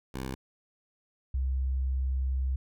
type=tone pair in turn; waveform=10% pulse / sine; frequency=65.5 / 65.5 Hz; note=C2 / C2; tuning=+2 / +2 cents; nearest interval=unison; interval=0 cents; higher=neither; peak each=-26 dBFS; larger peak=neither; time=0.14-0.35 / 1.34-2.56 s; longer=second; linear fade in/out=5 ms; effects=none